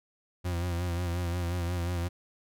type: tone with vibrato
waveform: 40% pulse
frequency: 87.31 Hz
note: F2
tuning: in tune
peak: -28 dBFS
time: 0.44-2.09 s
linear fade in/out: 20 ms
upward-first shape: sine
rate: 5.6 Hz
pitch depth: 46 cents each way
effects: none